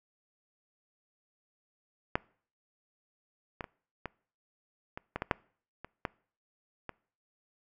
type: clicks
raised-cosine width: 0.5 ms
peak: -11 / -21 / -25 / -21 / -24 / -18 / -17 / -10 / -27 / -16 / -23 dBFS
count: 11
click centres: 2.155 / 3.608 / 3.642 / 4.057 / 4.975 / 5.16 / 5.221 / 5.312 / 5.846 / 6.052 / 6.893 s
effects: noise-tail reverb RT60 0.5 s tail -24 dB re dry